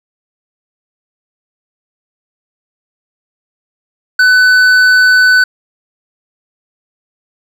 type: tone with hard clipping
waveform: triangle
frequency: 1500 Hz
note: F#6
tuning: 23 cents sharp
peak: -6 dBFS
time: 4.19-5.44 s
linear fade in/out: 5 ms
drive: 10 dB
effects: none